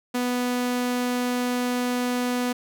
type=tone; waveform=sawtooth; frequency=246.9 Hz; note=B3; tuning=in tune; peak=-19 dBFS; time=0.14-2.53 s; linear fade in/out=10 ms; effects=none